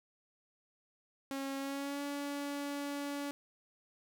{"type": "tone with pitch glide", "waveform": "sawtooth", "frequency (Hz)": [272.9, 285.1], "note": ["C#4", "C#4"], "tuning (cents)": [-27, 49], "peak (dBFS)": -33, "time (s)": [1.31, 3.31], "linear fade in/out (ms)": 0, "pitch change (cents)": 76, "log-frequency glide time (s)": [1.58, 2.02], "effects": []}